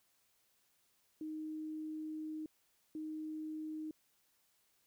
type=tone bursts at uneven times; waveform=sine; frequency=311.1 Hz; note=D#4; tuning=in tune; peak=-40 dBFS; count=2; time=1.21-2.46 / 2.95-3.91 s; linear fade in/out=2 ms; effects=white hiss -75 dBFS RMS until 4.86 s